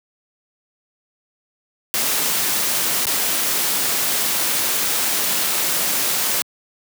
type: noise with dropouts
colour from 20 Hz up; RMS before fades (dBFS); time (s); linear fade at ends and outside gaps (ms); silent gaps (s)
white; -20; 1.94-6.42; 0; 3.055-3.068
effects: high-pass 150 Hz 12 dB/octave